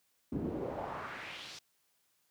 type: noise with band-pass filter sweep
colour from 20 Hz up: brown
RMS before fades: -40 dBFS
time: 0.32-1.59 s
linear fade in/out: 5 ms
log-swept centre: 220 to 5200 Hz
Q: 2.1
effects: white hiss -75 dBFS RMS until 2.3 s + high-pass 60 Hz 12 dB/octave